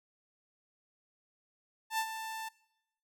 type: tone with ADSR envelope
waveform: sawtooth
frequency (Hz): 887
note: A5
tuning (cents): +14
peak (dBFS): -25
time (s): 1.9-2.49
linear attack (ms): 85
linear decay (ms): 67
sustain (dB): -10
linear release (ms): 10
effects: noise-tail reverb RT60 0.9 s tail -22 dB re dry